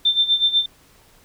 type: tone with tremolo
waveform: sine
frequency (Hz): 3570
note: A7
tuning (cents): +24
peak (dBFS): -12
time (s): 0.05-0.66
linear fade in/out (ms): 5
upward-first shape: sine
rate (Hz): 8.1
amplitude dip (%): 80
effects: pink hiss -53 dBFS RMS until 1.24 s